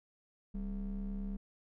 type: ring-modulated tone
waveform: triangle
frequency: 115.8 Hz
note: A#2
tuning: 11 cents flat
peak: -31 dBFS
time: 0.54-1.37 s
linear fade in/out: 10 ms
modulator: 81.1 Hz
effects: none